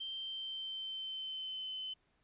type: tone with pitch glide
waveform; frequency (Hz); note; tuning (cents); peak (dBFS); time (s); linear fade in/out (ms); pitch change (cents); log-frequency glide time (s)
sine; 3136 to 3050; G7 to G7; 0 to -48; -39; 0-1.94; 10; -48; 0.14-1.71
effects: pink hiss -75 dBFS RMS until 2.23 s + resampled to 8000 Hz